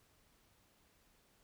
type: silence
effects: pink hiss -71 dBFS RMS until 1.43 s